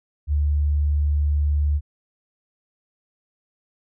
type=tone; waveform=sine; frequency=73.42 Hz; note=D2; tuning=in tune; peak=-17 dBFS; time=0.27-1.81 s; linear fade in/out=50 ms; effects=none